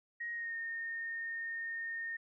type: tone with pitch glide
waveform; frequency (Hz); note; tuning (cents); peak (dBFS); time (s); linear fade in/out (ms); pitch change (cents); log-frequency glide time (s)
sine; 1881 to 1834.9; A#6 to A#6; +15 to -28; -37; 0.2-2.17; 10; -43; 0.32-0.55
effects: none